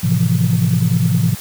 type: chord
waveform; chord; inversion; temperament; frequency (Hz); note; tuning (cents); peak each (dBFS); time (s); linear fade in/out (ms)
sine; F major seventh; first; equal with one note detuned; 109.43 / 130.81 / 164.81 / 174.61; A2 / C3 / E3 / F3; -9 / 0 / 0 / 0; -17; 0.03-1.35; 10
effects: tanh soft clip ceiling -4 dBFS + white hiss -32 dBFS RMS until 1.4 s